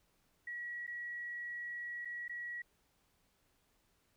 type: tone with dropouts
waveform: sine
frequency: 1921 Hz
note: B6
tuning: 48 cents flat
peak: -40 dBFS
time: 0.47-2.62 s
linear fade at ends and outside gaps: 5 ms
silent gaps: 0.867-0.876 / 2.049-2.054 / 2.281-2.294 s
effects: pink hiss -75 dBFS RMS until 4.16 s